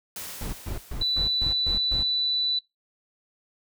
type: noise with exponential decay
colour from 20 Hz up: white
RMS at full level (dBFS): -35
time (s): 0.16-2.1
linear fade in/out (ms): 2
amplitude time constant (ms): 420
type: noise bursts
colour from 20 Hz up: brown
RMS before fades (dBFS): -31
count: 7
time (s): 0.41-2.03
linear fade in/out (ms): 5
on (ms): 120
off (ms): 130
type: tone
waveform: sine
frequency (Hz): 3974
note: B7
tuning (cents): +10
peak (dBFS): -23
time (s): 1.01-2.59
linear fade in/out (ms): 5
effects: noise-tail reverb RT60 0.2 s tail -21 dB re dry